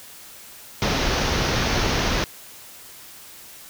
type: low-pass noise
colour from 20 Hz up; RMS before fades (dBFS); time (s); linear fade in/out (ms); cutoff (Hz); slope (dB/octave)
pink; -22; 0.82-2.24; 0; 6400; 96
effects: white hiss -43 dBFS RMS until 3.69 s